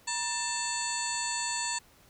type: harmonic tone with a mistuned harmonic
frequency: 888 Hz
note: A5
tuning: 16 cents sharp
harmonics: 1 / 2 / 3 / 4 / 5 / 7 / 8 / 9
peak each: -36 / -39 / -40 / -44 / -37 / -45 / -36 / -37 dBFS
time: 0.07-1.79 s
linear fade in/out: 10 ms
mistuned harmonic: 1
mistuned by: +120 cents
effects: pink hiss -60 dBFS RMS until 2.09 s